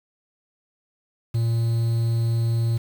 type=tone with quantisation; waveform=triangle; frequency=115.5 Hz; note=A#2; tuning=16 cents flat; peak=-17 dBFS; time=1.34-2.78 s; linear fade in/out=10 ms; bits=7; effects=none